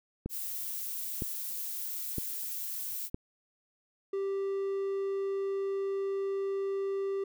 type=click train; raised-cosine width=3 ms; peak=-21 dBFS; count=4; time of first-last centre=0.26-3.145 s; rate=1.04 Hz
type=noise; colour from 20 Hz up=violet; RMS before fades=-37 dBFS; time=0.29-3.1 s; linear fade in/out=50 ms
type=tone; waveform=triangle; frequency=392 Hz; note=G4; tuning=in tune; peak=-28 dBFS; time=4.13-7.24 s; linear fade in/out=5 ms
effects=none